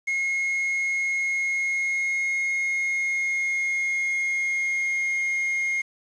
triangle tone with pitch glide, 2158 to 2139 Hz, C#7 to C7, -47 to +38 cents, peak -21 dBFS, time 0.07-5.82 s, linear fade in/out 10 ms, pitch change -15 cents, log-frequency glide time 0.95-5.24 s, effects resampled to 22050 Hz + 8-bit

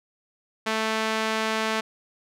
sawtooth tone with band-pass filter, 220 Hz, A3, in tune, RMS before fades -26 dBFS, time 0.66-1.81 s, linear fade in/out 10 ms, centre 2000 Hz, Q 0.54, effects none

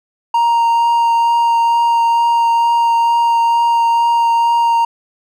triangle tone with vibrato, 932.3 Hz, A#5, in tune, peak -8 dBFS, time 0.34-4.85 s, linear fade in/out 5 ms, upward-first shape triangle, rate 2.2 Hz, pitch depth 10 cents each way, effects none

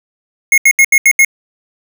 square tone bursts, 2162 Hz, C#7, 44 cents flat, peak -5 dBFS, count 6, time 0.52-1.248 s, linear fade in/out 2 ms, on 58 ms, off 76 ms, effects none

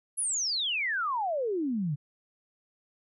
sine exponential sweep, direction down, 10970 to 136.5 Hz, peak -27 dBFS, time 0.17-1.96 s, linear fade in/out 20 ms, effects none

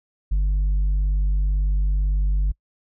sine tone with tanh clipping, 49 Hz, G1, in tune, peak -18 dBFS, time 0.31-2.52 s, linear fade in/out 10 ms, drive 3 dB, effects noise-tail reverb RT60 0.1 s tail -26 dB re dry

